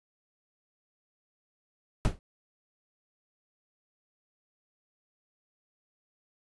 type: noise with exponential decay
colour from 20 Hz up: brown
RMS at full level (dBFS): -19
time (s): 2.05-2.19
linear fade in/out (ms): 0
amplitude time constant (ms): 29
effects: resampled to 24000 Hz